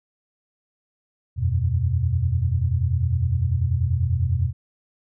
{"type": "chord", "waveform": "sine", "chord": "E suspended second", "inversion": "none", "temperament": "equal", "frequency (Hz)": [82.41, 92.5, 123.47], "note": ["E2", "F#2", "B2"], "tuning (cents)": [0, 0, 0], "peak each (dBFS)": -23, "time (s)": [1.36, 4.53], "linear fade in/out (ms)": 50, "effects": []}